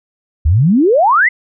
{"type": "exponential sweep", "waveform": "sine", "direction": "up", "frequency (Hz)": [68.7, 2119], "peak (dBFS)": -7, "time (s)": [0.45, 1.29], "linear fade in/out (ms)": 10, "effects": []}